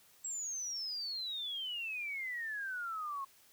sine exponential sweep, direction down, 7720 to 1072 Hz, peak -37 dBFS, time 0.24-3.25 s, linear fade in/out 10 ms, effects white hiss -64 dBFS RMS until 3.52 s

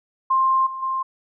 sine tone with level steps, 1055 Hz, C6, 14 cents sharp, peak -15 / -28 / -21 dBFS, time 0.3-1.03 s, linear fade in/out 10 ms, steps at 0.66 / 0.82 s, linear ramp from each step 10 ms, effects none

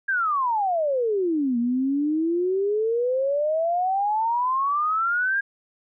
sine exponential two-way sweep, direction down then up, 1632 to 233.1 to 1632 Hz, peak -20 dBFS, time 0.08-5.41 s, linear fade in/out 10 ms, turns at 1.58 s, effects none

